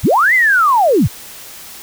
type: linear two-way sweep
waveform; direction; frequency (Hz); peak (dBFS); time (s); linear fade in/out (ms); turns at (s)
sine; up then down; 36.71 to 2093 to 61.3; -8; 0.03-1.08; 20; 0.34
effects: white hiss -34 dBFS RMS until 1.82 s